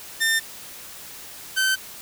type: tone pair in turn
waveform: sawtooth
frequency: 1800 / 1539 Hz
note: A6 / G6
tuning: +39 / -32 cents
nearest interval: minor third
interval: 271 cents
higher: first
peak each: -15 dBFS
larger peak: neither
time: 0.2-0.4 / 1.56-1.76 s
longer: neither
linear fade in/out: 20 ms
effects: white hiss -40 dBFS RMS until 2.01 s